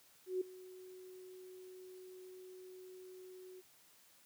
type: tone with ADSR envelope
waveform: sine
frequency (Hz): 370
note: F#4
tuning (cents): 0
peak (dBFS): -32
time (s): 0.26-3.62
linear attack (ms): 150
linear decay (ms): 7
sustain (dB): -19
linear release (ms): 29
effects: white hiss -66 dBFS RMS until 4.25 s + high-pass 60 Hz 12 dB/octave